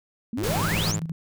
sine exponential sweep, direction up, 210 to 7459 Hz, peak -27 dBFS, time 0.33-0.96 s, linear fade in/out 2 ms
sawtooth tone, 103.83 Hz, G#2, in tune, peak -25 dBFS, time 0.37-1 s, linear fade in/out 10 ms
pink noise, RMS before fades -29 dBFS, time 0.43-0.92 s, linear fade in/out 10 ms
sine tone with tremolo, 163 Hz, E3, 19 cents flat, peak -25 dBFS, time 0.48-1.12 s, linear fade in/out 2 ms, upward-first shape square, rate 13 Hz, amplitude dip 65%
effects none

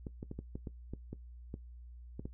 clicks, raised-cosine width 3 ms, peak -28 dBFS, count 11, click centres 0.068 / 0.229 / 0.314 / 0.39 / 0.555 / 0.672 / 0.936 / 1.13 / 1.541 / 2.195 / 2.255 s, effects noise-tail reverb RT60 0.1 s tail -17 dB re dry + added 60 Hz sine -48 dBFS peak until 2.33 s

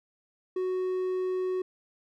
triangle tone, 370 Hz, F#4, in tune, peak -25 dBFS, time 0.56-1.62 s, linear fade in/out 5 ms, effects none

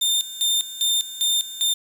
sawtooth tone with tremolo, 3611 Hz, A7, 44 cents sharp, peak -15 dBFS, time 0.01-1.74 s, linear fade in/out 10 ms, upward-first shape square, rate 2.5 Hz, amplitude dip 80%, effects 7-bit

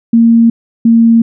sine tone pair in turn, 230.5 / 229.5 Hz, A#3 / A#3, -19 / -27 cents, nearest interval unison, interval 8 cents, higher first, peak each -3 dBFS, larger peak neither, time 0.13-0.5 / 0.85-1.22 s, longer neither, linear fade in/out 5 ms, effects none

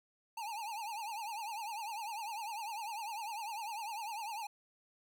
square tone with vibrato, 870 Hz, A5, 20 cents flat, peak -40 dBFS, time 0.37-4.47 s, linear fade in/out 5 ms, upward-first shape triangle, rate 10 Hz, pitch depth 160 cents each way, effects none

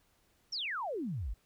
sine exponential sweep, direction down, 5830 to 43.65 Hz, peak -34 dBFS, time 0.52-1.34 s, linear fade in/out 10 ms, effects pink hiss -71 dBFS RMS until 1.45 s

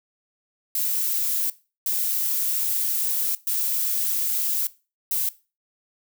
violet noise bursts at uneven times, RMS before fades -24 dBFS, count 4, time 0.75-1.5 / 1.86-3.35 / 3.47-4.67 / 5.11-5.29 s, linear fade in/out 2 ms, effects noise-tail reverb RT60 0.3 s tail -18 dB re dry

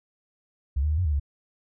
sine tone with pitch steps, 68.1 / 75.7 / 76.8 / 91 / 75.7 / 71 Hz, C#2 / D#2 / D#2 / F#2 / D#2 / C#2, -30 / -47 / -22 / -28 / -47 / +42 cents, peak -21 dBFS, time 0.76-1.198 s, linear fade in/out 10 ms, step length 73 ms, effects none

